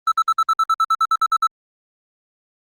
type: tone bursts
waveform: triangle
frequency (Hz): 1318.5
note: E6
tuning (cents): 0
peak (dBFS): -11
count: 14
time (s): 0.07-1.47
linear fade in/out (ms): 5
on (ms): 48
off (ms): 56
effects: Opus 32 kbps